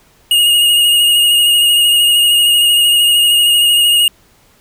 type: tone with vibrato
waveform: square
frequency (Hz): 2860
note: F7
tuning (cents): +41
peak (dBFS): -8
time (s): 0.31-4.08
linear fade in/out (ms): 2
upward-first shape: sine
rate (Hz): 13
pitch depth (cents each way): 23
effects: pink hiss -50 dBFS RMS until 4.6 s